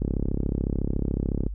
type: click train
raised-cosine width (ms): 3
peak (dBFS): -13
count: 50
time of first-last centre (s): 0.02-1.465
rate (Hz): 33.9
effects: noise-tail reverb RT60 0.1 s tail -26 dB re dry + added 50 Hz sine -30 dBFS peak until 1.54 s